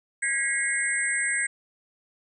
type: tone cluster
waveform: sine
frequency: 1642 / 1927 / 2144 / 8120 Hz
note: G#6 / B6 / C7 / B8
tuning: -20 / -43 / +42 / +47 cents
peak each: -29 dBFS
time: 0.22-1.47 s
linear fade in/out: 10 ms
effects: none